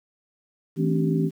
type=tone cluster; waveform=sine; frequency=162.1 / 219.3 / 264.7 / 289.6 / 387.1 Hz; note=E3 / A3 / C4 / D4 / G4; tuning=-29 / -6 / +20 / -24 / -22 cents; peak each=-22 / -29 / -27 / -30 / -28 dBFS; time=0.76-1.31 s; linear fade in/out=50 ms; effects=9-bit